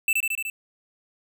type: tone with echo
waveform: square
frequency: 2651 Hz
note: E7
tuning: 9 cents sharp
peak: -19 dBFS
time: 0.08-0.13 s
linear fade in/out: 2 ms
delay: 74 ms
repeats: 5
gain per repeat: -2 dB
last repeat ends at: 0.5 s
effects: none